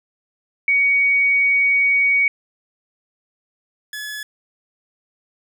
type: tone pair in turn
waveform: sine / sawtooth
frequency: 2245 / 1705.8 Hz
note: C#7 / G#6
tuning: +21 / +46 cents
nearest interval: perfect fourth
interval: 475 cents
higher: first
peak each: -13 / -24 dBFS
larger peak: first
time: 0.68-2.28 / 3.93-4.23 s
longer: first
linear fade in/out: 2 ms
effects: none